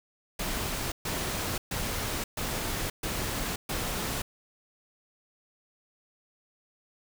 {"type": "noise bursts", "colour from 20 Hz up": "pink", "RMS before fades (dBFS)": -32, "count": 6, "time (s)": [0.39, 4.22], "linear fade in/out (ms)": 5, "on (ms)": 530, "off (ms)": 130, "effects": []}